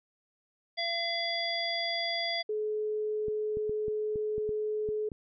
harmonic tone, 680 Hz, F5, 46 cents flat, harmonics 1 / 3 / 5 / 7, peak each -35 / -35 / -35 / -35 dBFS, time 0.77-2.43 s, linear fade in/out 20 ms
sine tone, 426.8 Hz, G#4, 47 cents sharp, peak -29 dBFS, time 2.49-5.09 s, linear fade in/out 5 ms
clicks, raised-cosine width 3 ms, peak -28 dBFS, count 9, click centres 3.283 / 3.571 / 3.695 / 3.882 / 4.158 / 4.381 / 4.492 / 4.889 / 5.118 s
effects none

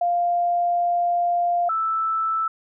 sine tone pair in turn, 698.5 / 1318.6 Hz, F5 / E6, 0 / 0 cents, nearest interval major seventh, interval 1100 cents, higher second, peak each -18 / -20 dBFS, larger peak first, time 0.01-1.69 / 1.69-2.48 s, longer first, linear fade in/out 5 ms, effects none

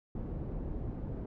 pink low-pass noise, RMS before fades -38 dBFS, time 0.15-1.26 s, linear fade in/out 5 ms, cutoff 380 Hz, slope 12 dB/octave, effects none

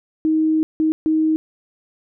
sine tone bursts at uneven times, 314.8 Hz, D#4, 20 cents sharp, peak -14 dBFS, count 3, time 0.25-0.63 / 0.8-0.92 / 1.06-1.36 s, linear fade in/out 0 ms, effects none

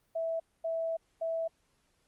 sine tone bursts at uneven times, 656 Hz, E5, 9 cents flat, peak -30 dBFS, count 3, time 0.15-0.4 / 0.64-0.97 / 1.21-1.48 s, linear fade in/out 10 ms, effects pink hiss -73 dBFS RMS until 2.07 s + Opus 32 kbps

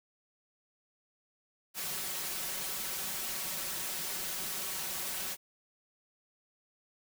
white noise with comb filter, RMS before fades -37 dBFS, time 1.74-5.37 s, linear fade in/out 50 ms, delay 5.3 ms, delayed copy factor +0.75, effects none

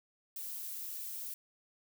violet noise, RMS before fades -42 dBFS, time 0.36-1.34 s, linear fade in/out 2 ms, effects none

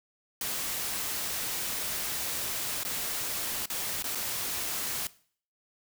white noise with dropouts, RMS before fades -33 dBFS, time 0.41-5.07 s, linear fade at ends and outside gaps 2 ms, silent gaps 2.834-2.849 / 3.658-3.7 / 4.025-4.041 / 4.15-4.154 s, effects noise-tail reverb RT60 0.5 s tail -19 dB re dry

